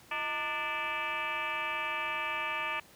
sine tone with frequency modulation, 1760 Hz, A6, in tune, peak -31 dBFS, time 0.11-2.8 s, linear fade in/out 5 ms, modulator 283 Hz, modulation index 3.5, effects pink hiss -57 dBFS RMS until 2.95 s + high-pass 80 Hz 12 dB/octave

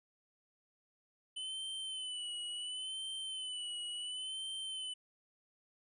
square tone with vibrato, 3016 Hz, F#7, 32 cents sharp, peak -40 dBFS, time 1.36-4.94 s, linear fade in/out 10 ms, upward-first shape sine, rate 0.71 Hz, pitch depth 59 cents each way, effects resampled to 24000 Hz

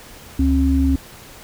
sine tone pair together, 71.2 / 269 Hz, C#2 / C4, +47 / +48 cents, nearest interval octave + major seventh, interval 2301 cents, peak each -16 dBFS, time 0.39-0.96 s, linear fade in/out 5 ms, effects pink hiss -41 dBFS RMS until 1.43 s

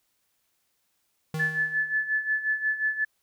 square tone with exponential decay, 157.2 Hz, D#3, 18 cents sharp, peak -28 dBFS, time 1.34-2.08 s, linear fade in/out 2 ms, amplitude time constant 160 ms
sine tone with tremolo, 1734 Hz, A6, 26 cents flat, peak -21 dBFS, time 1.39-3.05 s, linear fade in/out 10 ms, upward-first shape sine, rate 5.6 Hz, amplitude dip 75%
effects white hiss -73 dBFS RMS until 3.22 s

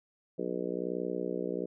harmonic tone, 61.2 Hz, B1, 15 cents flat, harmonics 3 / 4 / 5 / 6 / 7 / 8 / 9 / 10, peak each -40 / -43 / -39 / -38 / -37 / -38 / -51 / -46 dBFS, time 0.38-1.66 s, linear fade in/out 10 ms, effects none

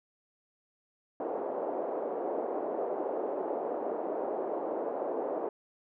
white band-pass noise, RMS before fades -34 dBFS, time 1.2-5.49 s, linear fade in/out 2 ms, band 340 to 670 Hz, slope 24 dB/octave, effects none

